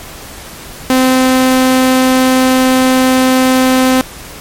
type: tone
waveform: sawtooth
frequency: 258.4 Hz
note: C4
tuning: 21 cents flat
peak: -3 dBFS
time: 0.9-4.01 s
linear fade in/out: 0 ms
effects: pink hiss -30 dBFS RMS until 4.4 s + MP3 64 kbps